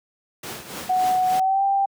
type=noise with tremolo; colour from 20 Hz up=pink; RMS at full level=-31 dBFS; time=0.43-1.4 s; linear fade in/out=5 ms; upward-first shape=triangle; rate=3.5 Hz; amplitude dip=70%
type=tone with pitch glide; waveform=sine; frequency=740 to 788.5 Hz; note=F#5 to G5; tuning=0 to +10 cents; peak=-17 dBFS; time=0.89-1.86 s; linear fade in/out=10 ms; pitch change=+110 cents; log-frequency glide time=1.3-1.63 s
effects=high-pass 150 Hz 12 dB/octave